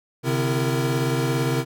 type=tone cluster; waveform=square; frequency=132.4 / 150.1 / 258.1 / 335.3 / 461.4 Hz; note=C3 / D3 / C4 / E4 / A#4; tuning=+21 / +38 / -23 / +30 / -18 cents; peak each=-24 / -31 / -30 / -29 / -29 dBFS; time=0.23-1.65 s; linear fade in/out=50 ms; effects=none